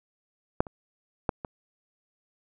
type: clicks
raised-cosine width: 1 ms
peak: -7 / -27 / -10 / -20 dBFS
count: 4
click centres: 0.605 / 0.668 / 1.292 / 1.448 s
effects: none

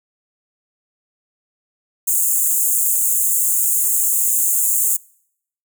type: high-pass noise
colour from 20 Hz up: pink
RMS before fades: -17 dBFS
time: 2.07-4.97 s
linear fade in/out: 10 ms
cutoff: 6800 Hz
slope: 96 dB/octave
effects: noise-tail reverb RT60 0.7 s tail -25 dB re dry

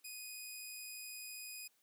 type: tone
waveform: 10% pulse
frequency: 2489 Hz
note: D#7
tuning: in tune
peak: -37 dBFS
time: 0.04-1.68 s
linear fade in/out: 10 ms
effects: white hiss -75 dBFS RMS until 1.82 s + high-pass 150 Hz 12 dB/octave

